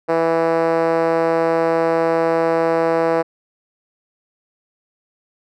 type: tone with band-pass filter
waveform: 5% pulse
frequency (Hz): 164.7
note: E3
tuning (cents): -1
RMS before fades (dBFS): -17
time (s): 0.08-3.23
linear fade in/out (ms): 20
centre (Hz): 500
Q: 1.9
effects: none